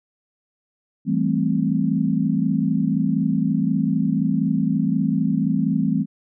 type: chord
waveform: sine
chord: A minor seventh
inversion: second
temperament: equal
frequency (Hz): 164.81 / 196 / 220 / 261.6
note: E3 / G3 / A3 / C4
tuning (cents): 0 / 0 / 0 / 0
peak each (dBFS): -23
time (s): 1.05-6.06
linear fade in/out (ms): 50
effects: none